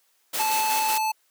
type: noise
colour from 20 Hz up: pink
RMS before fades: -35 dBFS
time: 0.33-0.95 s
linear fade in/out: 5 ms
type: noise with tremolo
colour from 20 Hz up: white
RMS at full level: -28 dBFS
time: 0.33-0.99 s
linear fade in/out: 20 ms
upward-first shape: square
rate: 5.4 Hz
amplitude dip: 40%
type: tone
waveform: square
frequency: 872 Hz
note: A5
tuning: 16 cents flat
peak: -23 dBFS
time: 0.39-1.12 s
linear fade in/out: 10 ms
effects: white hiss -66 dBFS RMS until 1.3 s + high-pass 400 Hz 12 dB/octave